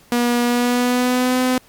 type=tone with pitch glide; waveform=sawtooth; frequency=240.7 to 254.3 Hz; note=B3 to C4; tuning=-44 to -49 cents; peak=-11 dBFS; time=0.12-1.58 s; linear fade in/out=2 ms; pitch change=+95 cents; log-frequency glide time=0.44-1.41 s; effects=pink hiss -50 dBFS RMS until 1.68 s + MP3 96 kbps